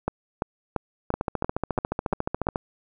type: two click trains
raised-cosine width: 1 ms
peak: -10 / -11 dBFS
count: 8 / 21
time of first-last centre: 0.08-2.469 / 1.14-2.558 s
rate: 2.93 / 14.1 Hz
effects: none